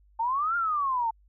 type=exponential two-way sweep; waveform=sine; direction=up then down; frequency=884 to 1419 to 884 Hz; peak=-24 dBFS; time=0.19-1.11 s; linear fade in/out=10 ms; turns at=0.56 s; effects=added 50 Hz sine -57 dBFS peak until 1.28 s